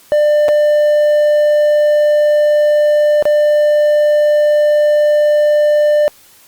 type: tone with dropouts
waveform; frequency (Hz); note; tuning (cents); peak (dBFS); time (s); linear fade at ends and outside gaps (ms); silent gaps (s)
triangle; 596; D5; +25; -6; 0.12-6.08; 0; 0.483-0.488 / 3.225-3.254
effects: white hiss -45 dBFS RMS until 6.47 s + Opus 48 kbps